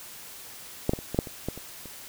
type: clicks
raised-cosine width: 2 ms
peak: -9 / -12 / -24 / -17 / -7 / -25 / -15 / -26 / -29 dBFS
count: 9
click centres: 0.894 / 0.935 / 0.989 / 1.146 / 1.189 / 1.272 / 1.486 / 1.576 / 1.857 s
effects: white hiss -44 dBFS RMS until 2.08 s